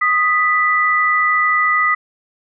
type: tone pair together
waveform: sine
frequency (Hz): 1244.5 / 1975.5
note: D#6 / B6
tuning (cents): 0 / 0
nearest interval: minor sixth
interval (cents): 800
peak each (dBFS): -15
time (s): 0.01-1.95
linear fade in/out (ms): 10
effects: none